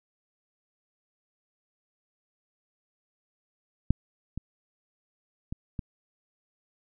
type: clicks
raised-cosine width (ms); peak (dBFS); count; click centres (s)
5; -8 / -21 / -21 / -20; 4; 3.906 / 4.376 / 5.525 / 5.792
effects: none